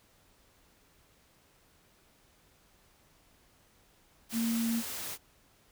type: tone in noise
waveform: sine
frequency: 229.7 Hz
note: A#3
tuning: 25 cents flat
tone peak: -28 dBFS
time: 4.32-4.83 s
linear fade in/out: 50 ms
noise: white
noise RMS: -39 dBFS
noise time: 4.29-5.18 s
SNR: +8 dB
effects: pink hiss -65 dBFS RMS until 5.71 s